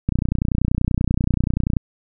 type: click train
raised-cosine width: 5 ms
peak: -6 dBFS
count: 52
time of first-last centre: 0.09-1.768 s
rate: 30.4 Hz
effects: none